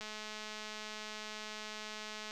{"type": "click train", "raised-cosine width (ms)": 0.2, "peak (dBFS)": -27, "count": 493, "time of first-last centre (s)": [0.01, 2.309], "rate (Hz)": 214, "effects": []}